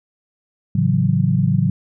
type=chord; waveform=sine; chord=F# minor seventh; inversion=first; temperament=equal; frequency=110 / 138.59 / 164.81 / 185 Hz; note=A2 / C#3 / E3 / F#3; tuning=0 / 0 / 0 / 0 cents; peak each=-20 / -18 / -20 / -19 dBFS; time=0.75-1.7 s; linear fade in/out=5 ms; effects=none